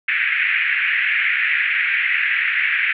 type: band-pass noise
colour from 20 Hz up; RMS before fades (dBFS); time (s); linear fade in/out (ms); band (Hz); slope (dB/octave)
pink; -19; 0.08-2.93; 5; 1700 to 2500; 48
effects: none